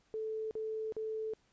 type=tone bursts; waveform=sine; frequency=438 Hz; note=A4; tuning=8 cents flat; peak=-35 dBFS; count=3; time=0.14-1.336 s; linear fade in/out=0 ms; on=370 ms; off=43 ms; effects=pink hiss -72 dBFS RMS until 1.52 s + resampled to 16000 Hz